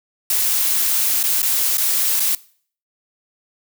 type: noise with dropouts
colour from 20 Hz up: blue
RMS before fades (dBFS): -18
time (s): 0.3-2.35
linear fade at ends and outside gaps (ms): 2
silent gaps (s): 1.23-1.237 / 1.42-1.428 / 1.772-1.781 / 2.198-2.202
effects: noise-tail reverb RT60 0.5 s tail -21 dB re dry